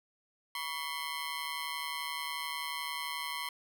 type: ring-modulated tone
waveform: 15% pulse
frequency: 1046.5 Hz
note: C6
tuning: in tune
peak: -26 dBFS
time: 0.55-3.49 s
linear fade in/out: 2 ms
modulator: 75.7 Hz
effects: none